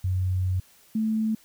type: tone pair in turn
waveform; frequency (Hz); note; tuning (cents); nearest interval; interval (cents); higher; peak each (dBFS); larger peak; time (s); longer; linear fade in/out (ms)
sine; 92.5 / 219.3; F#2 / A3; 0 / -6; octave + minor third; 1494; second; -22; neither; 0.04-0.6 / 0.95-1.35; first; 5
effects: white hiss -57 dBFS RMS until 1.44 s